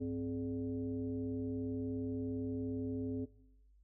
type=tone with frequency modulation; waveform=sine; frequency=261.6 Hz; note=C4; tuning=in tune; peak=-35 dBFS; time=0-3.26 s; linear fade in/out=20 ms; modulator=162 Hz; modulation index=0.94; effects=noise-tail reverb RT60 0.9 s tail -21 dB re dry + added 50 Hz sine -62 dBFS peak until 3.83 s